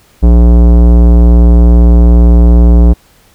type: tone with tanh clipping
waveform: sine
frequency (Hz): 58.8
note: A#1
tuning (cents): +16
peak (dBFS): -3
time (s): 0.22-2.94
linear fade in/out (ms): 20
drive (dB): 18
effects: pink hiss -46 dBFS RMS until 3.34 s